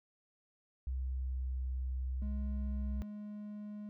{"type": "tone with pitch glide", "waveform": "sine", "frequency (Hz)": [64.7, 64.22], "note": ["C2", "C2"], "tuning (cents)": [-19, -32], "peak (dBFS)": -34, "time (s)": [0.87, 3.02], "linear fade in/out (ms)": 0, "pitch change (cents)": -13, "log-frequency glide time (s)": [1, 1.61]}
{"type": "tone", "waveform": "triangle", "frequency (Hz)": 208.7, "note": "G#3", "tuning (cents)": 9, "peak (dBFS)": -40, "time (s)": [2.22, 3.89], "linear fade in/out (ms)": 0}
{"effects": []}